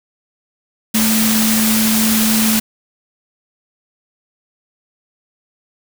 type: tone in noise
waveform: sine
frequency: 220 Hz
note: A3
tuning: in tune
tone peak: -14 dBFS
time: 0.94-2.6 s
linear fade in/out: 10 ms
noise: white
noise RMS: -17 dBFS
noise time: 0.94-2.6 s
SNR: 0 dB
effects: none